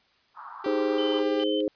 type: band-pass noise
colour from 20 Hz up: pink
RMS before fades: -42 dBFS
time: 0.34-1.24 s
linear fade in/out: 50 ms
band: 920 to 1300 Hz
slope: 48 dB/octave
type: tone with pitch glide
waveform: sawtooth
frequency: 391.2 to 397.6 Hz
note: G4 to G4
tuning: -4 to +25 cents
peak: -27 dBFS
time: 0.64-1.44 s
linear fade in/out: 5 ms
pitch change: +29 cents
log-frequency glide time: 0.75-1.2 s
type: chord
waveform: sine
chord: Ab major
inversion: second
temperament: equal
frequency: 311.1 / 415.3 / 523.3 Hz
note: Eb4 / Ab4 / C5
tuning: 0 / 0 / 0 cents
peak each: -27 / -28 / -28 dBFS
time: 0.66-1.68 s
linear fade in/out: 2 ms
type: tone with tremolo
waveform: sine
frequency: 3071 Hz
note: G7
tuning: 36 cents flat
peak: -32 dBFS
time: 0.98-1.62 s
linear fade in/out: 5 ms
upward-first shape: square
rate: 2.4 Hz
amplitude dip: 75%
effects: white hiss -64 dBFS RMS until 1.75 s + resampled to 11025 Hz